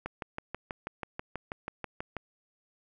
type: click train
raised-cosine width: 0.5 ms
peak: -20 dBFS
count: 14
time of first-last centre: 0.06-2.167 s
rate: 6.17 Hz
effects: none